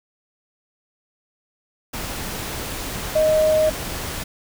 sine tone in noise, 622.3 Hz, D#5, in tune, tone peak -14 dBFS, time 3.15-3.7 s, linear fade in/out 10 ms, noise pink, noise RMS -29 dBFS, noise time 1.93-4.24 s, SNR +12 dB, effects none

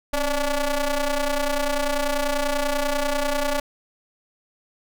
sawtooth ring-modulated tone, 285.9 Hz, D4, 46 cents flat, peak -14 dBFS, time 0.13-3.6 s, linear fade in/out 5 ms, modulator 301 Hz, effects none

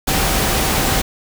sine tone in noise, 772 Hz, G5, 27 cents flat, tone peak -27 dBFS, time 0.07-1.02 s, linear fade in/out 10 ms, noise pink, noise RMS -17 dBFS, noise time 0.07-1.02 s, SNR -13 dB, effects none

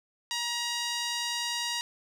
sawtooth tone with band-pass filter, 950 Hz, A#5, 33 cents sharp, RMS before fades -32 dBFS, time 0.31-1.81 s, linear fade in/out 0 ms, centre 4500 Hz, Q 1.2, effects none

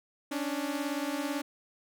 sawtooth beating tone pair, 277.9 / 295.9 Hz, C#4 / D4, +4 / +13 cents, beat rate 18 Hz, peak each -30 dBFS, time 0.31-1.42 s, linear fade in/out 10 ms, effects none

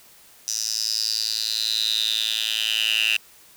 10% pulse tone with high-pass filter sweep, 110 Hz, A2, in tune, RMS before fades -24 dBFS, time 0.48-3.17 s, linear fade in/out 0 ms, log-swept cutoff 5700 to 2700 Hz, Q 8.3, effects white hiss -51 dBFS RMS until 3.56 s

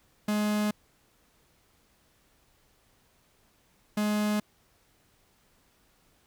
45% pulse tone pair in turn, 210 / 210 Hz, G#3 / G#3, +19 / +19 cents, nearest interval unison, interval 0 cents, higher neither, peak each -25 dBFS, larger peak neither, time 0.28-0.71 / 3.97-4.4 s, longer neither, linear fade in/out 5 ms, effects pink hiss -66 dBFS RMS until 6.26 s

